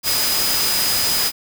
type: tone in noise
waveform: sine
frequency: 4978 Hz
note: D#8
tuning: in tune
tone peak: -21 dBFS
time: 0.03-1.32 s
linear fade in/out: 50 ms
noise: white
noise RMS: -20 dBFS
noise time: 0.03-1.32 s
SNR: -4 dB
effects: none